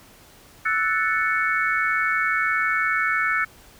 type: chord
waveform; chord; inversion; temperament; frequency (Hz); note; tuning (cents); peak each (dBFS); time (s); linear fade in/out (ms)
sine; F# minor seventh; third; equal; 1318.5 / 1480 / 1760 / 2217; E6 / F#6 / A6 / C#7; 0 / 0 / 0 / 0; -25; 0.65-3.45; 10
effects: pink hiss -50 dBFS RMS until 3.79 s